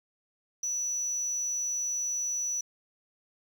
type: tone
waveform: sine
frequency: 5920 Hz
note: F#8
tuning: in tune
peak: -26 dBFS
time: 0.63-2.61 s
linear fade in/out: 5 ms
effects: tanh soft clip ceiling -28 dBFS + 9-bit

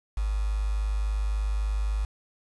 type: tone with quantisation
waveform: sine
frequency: 51.8 Hz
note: G#1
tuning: 4 cents flat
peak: -24 dBFS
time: 0.17-2.05 s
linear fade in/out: 5 ms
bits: 7
effects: resampled to 24000 Hz

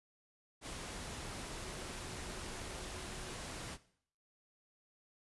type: tone in noise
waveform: sine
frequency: 369.4 Hz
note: F#4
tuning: 3 cents flat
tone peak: -54 dBFS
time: 1.59-3.36 s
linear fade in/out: 50 ms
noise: pink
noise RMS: -45 dBFS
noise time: 0.61-3.78 s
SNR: -12 dB
effects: noise-tail reverb RT60 0.6 s tail -17 dB re dry + resampled to 24000 Hz

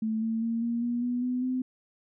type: tone with pitch steps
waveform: sine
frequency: 220 / 224.8 / 229.6 / 234.6 / 239.6 / 244.8 / 250.1 / 255.5 Hz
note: A3 / A3 / A#3 / A#3 / A#3 / B3 / B3 / C4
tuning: 0 / +37 / -26 / +11 / +48 / -15 / +22 / -41 cents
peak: -26 dBFS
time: 0.02-1.62 s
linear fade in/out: 5 ms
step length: 200 ms
effects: none

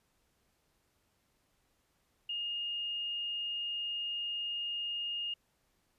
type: tone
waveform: sine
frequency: 2841 Hz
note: F7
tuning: 29 cents sharp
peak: -34 dBFS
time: 2.29-5.34 s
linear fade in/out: 5 ms
effects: pink hiss -75 dBFS RMS until 5.98 s + resampled to 32000 Hz

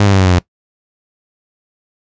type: tone with pitch steps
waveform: sawtooth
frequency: 102.5 / 99.52 / 96.64 / 93.83 / 91.11 / 88.46 Hz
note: G#2 / G2 / G2 / F#2 / F#2 / F2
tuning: -22 / +27 / -24 / +25 / -26 / +23 cents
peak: -4 dBFS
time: 0-0.39 s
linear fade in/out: 5 ms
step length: 65 ms
effects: noise-tail reverb RT60 0.1 s tail -21 dB re dry + resampled to 16000 Hz

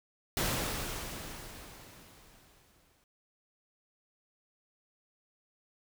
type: noise with exponential decay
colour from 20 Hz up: pink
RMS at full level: -30 dBFS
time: 0.37-3.04 s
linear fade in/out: 1 ms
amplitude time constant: 580 ms
effects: none

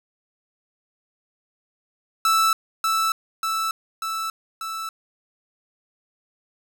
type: tone with echo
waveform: 45% pulse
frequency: 1318.5 Hz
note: E6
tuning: in tune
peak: -16 dBFS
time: 2.25-2.53 s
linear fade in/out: 2 ms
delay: 590 ms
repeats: 4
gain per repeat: -3 dB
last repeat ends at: 4.89 s
effects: none

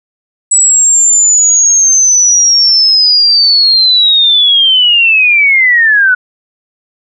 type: linear sweep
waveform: sine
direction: down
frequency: 7890 to 1459 Hz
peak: -4 dBFS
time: 0.51-6.15 s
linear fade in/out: 10 ms
effects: none

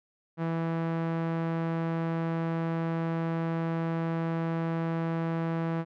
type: tone with low-pass filter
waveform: sawtooth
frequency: 164.81 Hz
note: E3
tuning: in tune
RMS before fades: -30 dBFS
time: 0.37-5.85 s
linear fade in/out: 50 ms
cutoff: 1600 Hz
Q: 0.79
effects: none

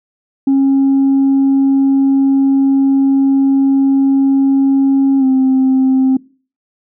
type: tone with pitch glide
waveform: sine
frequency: 272.2 to 262.8 Hz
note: C#4 to C4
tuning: -31 to +8 cents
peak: -6 dBFS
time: 0.47-6.17 s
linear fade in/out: 5 ms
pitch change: -61 cents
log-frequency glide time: 5.19-5.24 s
effects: noise-tail reverb RT60 0.4 s tail -23 dB re dry + tanh soft clip ceiling -6 dBFS

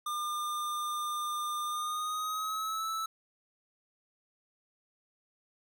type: tone with pitch glide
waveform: square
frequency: 1203 to 1311.9 Hz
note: D6 to E6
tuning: +41 to -9 cents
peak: -33 dBFS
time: 0.06-3.06 s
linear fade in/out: 5 ms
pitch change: +150 cents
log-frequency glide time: 1.64-2.87 s
effects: none

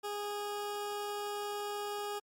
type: tone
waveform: 20% pulse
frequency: 412.2 Hz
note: G#4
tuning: 13 cents flat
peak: -31 dBFS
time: 0.03-2.2 s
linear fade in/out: 20 ms
effects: MP3 64 kbps

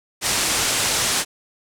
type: low-pass noise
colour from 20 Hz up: white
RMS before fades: -21 dBFS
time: 0.21-1.25 s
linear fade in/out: 50 ms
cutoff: 9400 Hz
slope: 24 dB/octave
effects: none

